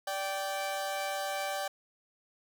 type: tone pair together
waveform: sawtooth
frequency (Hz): 583.6 / 779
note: D5 / G5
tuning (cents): -11 / -11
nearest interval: perfect fourth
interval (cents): 500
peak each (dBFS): -32 / -31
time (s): 0.07-1.68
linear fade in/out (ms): 5
effects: none